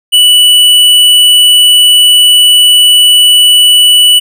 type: tone with hard clipping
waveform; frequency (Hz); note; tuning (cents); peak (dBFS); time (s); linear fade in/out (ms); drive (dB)
triangle; 2960; F#7; 0; -3; 0.12-4.2; 20; 14
effects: none